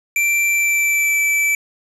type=tone with pitch glide; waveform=square; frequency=2349 to 2317 Hz; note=D7 to D7; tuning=0 to -24 cents; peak=-15 dBFS; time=0.16-1.55 s; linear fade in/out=2 ms; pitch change=-24 cents; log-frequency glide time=0.45-1.21 s; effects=resampled to 32000 Hz + 7-bit